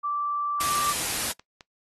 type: tone with pitch glide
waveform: sine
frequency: 1168 to 1174.8 Hz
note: D6 to D6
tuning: -10 to 0 cents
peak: -25 dBFS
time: 0.03-0.93 s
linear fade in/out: 20 ms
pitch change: +10 cents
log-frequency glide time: 0.65-0.74 s
type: noise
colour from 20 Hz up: white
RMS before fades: -28 dBFS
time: 0.6-1.32 s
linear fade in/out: 5 ms
type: click train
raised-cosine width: 0.2 ms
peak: -26 dBFS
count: 4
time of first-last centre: 0.97-1.608 s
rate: 4.7 Hz
effects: noise-tail reverb RT60 0.1 s tail -20 dB re dry + AAC 32 kbps

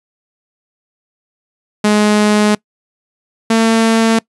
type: tone pair in turn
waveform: sawtooth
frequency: 210.1 / 225.5 Hz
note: G#3 / A3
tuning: +20 / +43 cents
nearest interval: minor second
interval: 123 cents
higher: second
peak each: -5 dBFS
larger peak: neither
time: 1.84-2.55 / 3.5-4.19 s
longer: first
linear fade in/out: 5 ms
effects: noise-tail reverb RT60 0.1 s tail -24 dB re dry + resampled to 24000 Hz

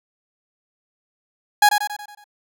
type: tone with echo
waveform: 30% pulse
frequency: 829 Hz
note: G#5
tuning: 3 cents flat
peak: -7 dBFS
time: 1.62-1.69 s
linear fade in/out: 5 ms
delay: 92 ms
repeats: 6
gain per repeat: -6 dB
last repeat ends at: 2.242 s
effects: none

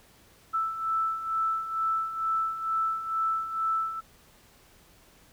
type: beating tone pair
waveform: sine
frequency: 1318.5 / 1320.7 Hz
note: E6 / E6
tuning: 0 / +3 cents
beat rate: 2.2 Hz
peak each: -33 / -27 dBFS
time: 0.53-4.01 s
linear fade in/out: 20 ms
effects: pink hiss -58 dBFS RMS until 5.32 s

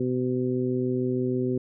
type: harmonic tone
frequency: 126.4 Hz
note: B2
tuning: 41 cents sharp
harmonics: 1 / 2 / 3 / 4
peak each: -30 / -27 / -27 / -37 dBFS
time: 0-1.58 s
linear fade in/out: 5 ms
effects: none

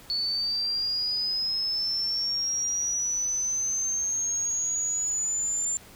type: linear sweep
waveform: sine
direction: up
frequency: 4435 to 7240 Hz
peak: -25 dBFS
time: 0.1-5.77 s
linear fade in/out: 0 ms
effects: pink hiss -50 dBFS RMS until 5.95 s

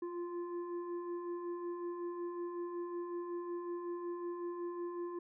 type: tone with frequency modulation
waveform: sine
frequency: 349.2 Hz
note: F4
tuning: in tune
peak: -38 dBFS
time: 0.02-5.19 s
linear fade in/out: 5 ms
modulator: 693 Hz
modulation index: 0.62
effects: none

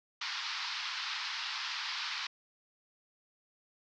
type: band-pass noise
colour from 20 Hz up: white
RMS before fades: -38 dBFS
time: 0.21-2.27 s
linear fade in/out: 5 ms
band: 900 to 5100 Hz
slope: 48 dB/octave
effects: none

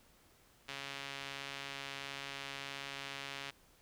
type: tone with band-pass filter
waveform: sawtooth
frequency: 138.59 Hz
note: C#3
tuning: in tune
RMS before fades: -45 dBFS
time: 0.68-3.51 s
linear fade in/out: 10 ms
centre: 2900 Hz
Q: 1.2
effects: pink hiss -66 dBFS RMS until 3.81 s

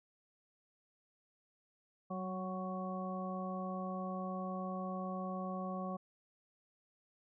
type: harmonic tone with a mistuned harmonic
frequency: 185.4 Hz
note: F#3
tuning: 4 cents sharp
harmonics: 1 / 2 / 3 / 4 / 6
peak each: -40 / -50 / -45 / -46 / -45 dBFS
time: 2.1-5.97 s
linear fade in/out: 10 ms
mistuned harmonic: 1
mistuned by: +22 cents
effects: none

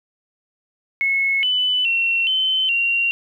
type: tone with pitch steps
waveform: sine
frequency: 2187 / 2998 / 2722 / 3065 / 2757 Hz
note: C#7 / F#7 / F7 / G7 / F7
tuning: -24 / +22 / -45 / -40 / -23 cents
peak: -16 dBFS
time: 1.01-3.11 s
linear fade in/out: 0 ms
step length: 420 ms
effects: 9-bit

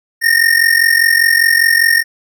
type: ring-modulated tone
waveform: square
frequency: 1837 Hz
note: A#6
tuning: 26 cents flat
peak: -6 dBFS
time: 0.21-2.04 s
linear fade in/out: 50 ms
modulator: 22.5 Hz
effects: none

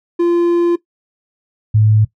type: tone pair in turn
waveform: triangle / sine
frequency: 344.7 / 107.64 Hz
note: F4 / A2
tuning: -23 / -38 cents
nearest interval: octave + minor sixth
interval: 2015 cents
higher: first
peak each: -8 dBFS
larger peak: neither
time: 0.19-0.76 / 1.74-2.05 s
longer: first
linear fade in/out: 10 ms
effects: noise-tail reverb RT60 0.1 s tail -17 dB re dry

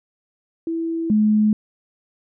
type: tone pair in turn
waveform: sine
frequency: 329.6 / 213.1 Hz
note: E4 / G#3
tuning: 0 / +45 cents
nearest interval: minor sixth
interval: 755 cents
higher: first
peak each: -21 / -13 dBFS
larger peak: second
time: 0.67-1.1 / 1.1-1.53 s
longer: neither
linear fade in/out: 2 ms
effects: none

